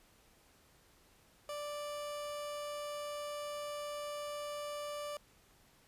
30% pulse tone, 587.3 Hz, D5, in tune, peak -37 dBFS, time 1.49-5.17 s, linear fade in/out 2 ms, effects pink hiss -66 dBFS RMS until 5.87 s + resampled to 32000 Hz

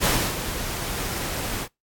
pink noise with ADSR envelope, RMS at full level -19 dBFS, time 0-1.68 s, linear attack 42 ms, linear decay 300 ms, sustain -10 dB, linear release 61 ms, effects noise-tail reverb RT60 0.2 s tail -25 dB re dry + AAC 64 kbps

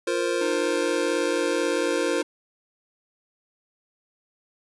square chord, F suspended fourth, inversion none, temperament just, 349.2 / 465.6 / 523.8 Hz, F4 / Bb4 / C5, 0 / -2 / +2 cents, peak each -28 dBFS, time 0.07-2.22 s, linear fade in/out 5 ms
square tone with vibrato, 305 Hz, D#4, 34 cents flat, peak -30 dBFS, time 0.41-2.23 s, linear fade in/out 5 ms, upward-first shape square, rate 4.5 Hz, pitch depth 12 cents each way
effects resampled to 24000 Hz

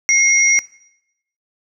sine tone pair together, 2150 / 5740 Hz, C7 / F8, +47 / +47 cents, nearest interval octave + perfect fourth, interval 1700 cents, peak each -13 dBFS, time 0.09-0.59 s, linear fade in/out 0 ms, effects noise-tail reverb RT60 0.8 s tail -20 dB re dry

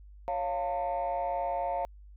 sine chord, Db augmented, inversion none, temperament equal with one note detuned, 554.4 / 698.5 / 901.1 Hz, Db5 / F5 / A5, 0 / 0 / +41 cents, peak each -33 / -30 / -33 dBFS, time 0.28-1.85 s, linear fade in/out 0 ms, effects tanh soft clip ceiling -24 dBFS + added 50 Hz sine -48 dBFS peak until 2.16 s

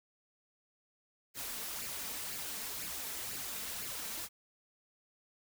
white noise with flanger, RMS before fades -41 dBFS, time 1.34-4.29 s, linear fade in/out 50 ms, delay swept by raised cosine 0.41 to 4.61 ms, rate 2 Hz, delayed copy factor +0.55, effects none

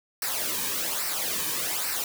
white noise with flanger, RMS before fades -29 dBFS, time 0.22-2.04 s, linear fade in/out 2 ms, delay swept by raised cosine 0.29 to 1.49 ms, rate 1.2 Hz, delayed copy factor -0.65, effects none

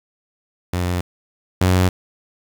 sawtooth tone pair in turn, 89.2 / 91.81 Hz, F2 / F#2, +37 / -13 cents, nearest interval unison, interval 50 cents, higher second, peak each -15 / -9 dBFS, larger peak second, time 0.73-1.01 / 1.61-1.89 s, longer neither, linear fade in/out 5 ms, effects 7-bit

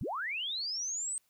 sine linear sweep, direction up, 71 to 8372 Hz, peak -33 dBFS, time 0.01-1.18 s, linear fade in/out 0 ms, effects white hiss -73 dBFS RMS until 1.29 s

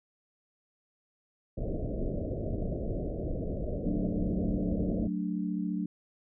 pink low-pass noise, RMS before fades -33 dBFS, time 1.57-5.08 s, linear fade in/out 10 ms, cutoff 660 Hz, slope 96 dB/octave
sine chord, D major, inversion first, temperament equal, 185 / 220 / 293.7 Hz, F#3 / A3 / D4, 0 / 0 / 0 cents, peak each -32 / -35 / -35 dBFS, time 3.86-5.86 s, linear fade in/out 5 ms
effects none

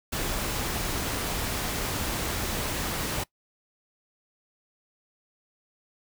pink noise, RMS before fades -30 dBFS, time 0.12-3.24 s, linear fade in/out 10 ms, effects noise-tail reverb RT60 0.1 s tail -21 dB re dry

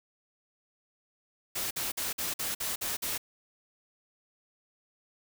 white noise bursts, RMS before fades -33 dBFS, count 8, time 1.55-3.18 s, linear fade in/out 10 ms, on 160 ms, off 50 ms, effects none

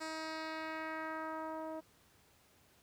10% pulse tone with low-pass filter sweep, 317.2 Hz, D#4, 33 cents sharp, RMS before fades -42 dBFS, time 0-1.81 s, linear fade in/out 20 ms, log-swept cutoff 7500 to 650 Hz, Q 1.4, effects pink hiss -67 dBFS RMS until 2.82 s + high-pass 60 Hz 12 dB/octave

